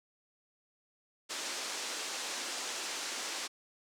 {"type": "band-pass noise", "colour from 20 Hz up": "white", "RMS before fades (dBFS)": -39, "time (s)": [1.29, 3.48], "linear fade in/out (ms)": 20, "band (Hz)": [270, 7500], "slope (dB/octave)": 24, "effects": []}